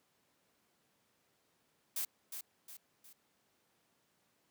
blue noise with echo, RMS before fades -37 dBFS, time 1.96-2.05 s, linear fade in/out 5 ms, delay 360 ms, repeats 3, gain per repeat -7 dB, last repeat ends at 3.13 s, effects pink hiss -75 dBFS RMS until 4.5 s + high-pass 150 Hz 12 dB/octave

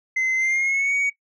sine tone with pitch glide, 2059 to 2245 Hz, C7 to C#7, -28 to +21 cents, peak -16 dBFS, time 0.16-1.1 s, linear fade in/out 10 ms, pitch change +149 cents, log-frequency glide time 0.36-0.94 s, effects noise-tail reverb RT60 0.1 s tail -17 dB re dry + tanh soft clip ceiling -18 dBFS

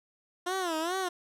15% pulse tone with vibrato, 346.8 Hz, F4, 12 cents flat, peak -23 dBFS, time 0.46-1.09 s, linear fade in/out 10 ms, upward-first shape sine, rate 2.4 Hz, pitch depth 170 cents each way, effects low-pass 12000 Hz 12 dB/octave

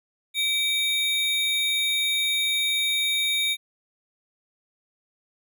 square tone pair together, 2311 / 3704 Hz, D7 / A#7, -28 / -12 cents, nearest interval minor sixth, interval 816 cents, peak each -27 / -24 dBFS, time 0.34-3.57 s, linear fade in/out 50 ms, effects none

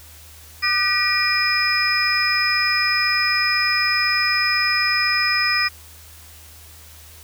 sine tone cluster, 1206 / 1513 / 1926 / 2398 / 5060 Hz, D6 / F#6 / B6 / D7 / D#8, +46 / +38 / -44 / +36 / +28 cents, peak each -25 / -30 / -22 / -22 / -21 dBFS, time 0.62-5.69 s, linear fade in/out 20 ms, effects added 78 Hz sine -45 dBFS peak until 7.23 s + white hiss -45 dBFS RMS until 7.23 s

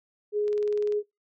sine tone, 417.1 Hz, G#4, 7 cents sharp, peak -23 dBFS, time 0.32-1.03 s, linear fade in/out 50 ms
click train, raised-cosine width 0.2 ms, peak -29 dBFS, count 10, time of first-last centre 0.48-0.923 s, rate 20.3 Hz
effects noise-tail reverb RT60 0.2 s tail -24 dB re dry

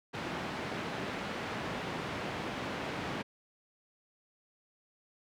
pink band-pass noise, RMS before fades -38 dBFS, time 0.13-3.23 s, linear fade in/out 20 ms, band 140 to 2800 Hz, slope 12 dB/octave, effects none

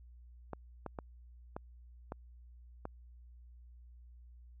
clicks, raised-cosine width 1 ms, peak -26 dBFS, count 6, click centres 0.533 / 0.863 / 0.988 / 1.565 / 2.121 / 2.854 s, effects added 60 Hz sine -53 dBFS peak until 4.6 s

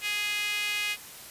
sawtooth tone with high-pass filter, 415.3 Hz, G#4, in tune, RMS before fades -30 dBFS, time 0.01-0.97 s, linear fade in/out 50 ms, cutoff 2400 Hz, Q 3.9, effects white hiss -45 dBFS RMS until 1.3 s + resampled to 32000 Hz

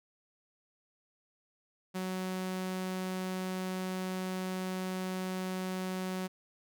sawtooth tone, 185.9 Hz, F#3, 8 cents sharp, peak -30 dBFS, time 1.94-6.28 s, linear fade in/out 20 ms, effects none

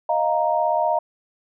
sine chord, Eb suspended second, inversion none, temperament equal, 622.3 / 698.5 / 932.3 Hz, Eb5 / F5 / Bb5, 0 / 0 / 0 cents, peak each -22 dBFS, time 0.09-0.99 s, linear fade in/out 5 ms, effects none

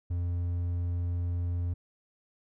triangle tone, 87.31 Hz, F2, in tune, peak -26 dBFS, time 0.1-1.74 s, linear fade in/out 10 ms, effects none

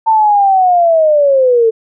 sine linear sweep, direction down, 900 to 440 Hz, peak -6 dBFS, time 0.06-1.71 s, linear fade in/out 20 ms, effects none

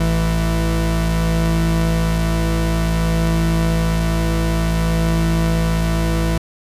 40% pulse tone pair together, 55.12 / 164.81 Hz, A1 / E3, +4 / 0 cents, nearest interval octave + perfect fifth, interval 1896 cents, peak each -17 dBFS, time 0-6.38 s, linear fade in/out 5 ms, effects resampled to 32000 Hz

